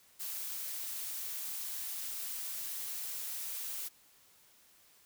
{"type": "noise", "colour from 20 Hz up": "blue", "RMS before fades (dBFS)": -40, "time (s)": [0.19, 3.89], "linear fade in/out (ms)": 20, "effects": ["white hiss -64 dBFS RMS until 5.05 s"]}